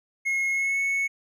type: tone with pitch glide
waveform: triangle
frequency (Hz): 2164 to 2207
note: C#7 to C#7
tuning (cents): -42 to -8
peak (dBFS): -21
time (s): 0.25-1.08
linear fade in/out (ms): 20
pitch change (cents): +34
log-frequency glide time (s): 0.51-0.8
effects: none